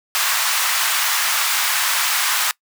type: high-pass noise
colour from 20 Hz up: pink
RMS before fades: -19 dBFS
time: 0.15-2.51 s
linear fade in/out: 0 ms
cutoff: 1000 Hz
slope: 24 dB/octave
effects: noise-tail reverb RT60 0.1 s tail -23 dB re dry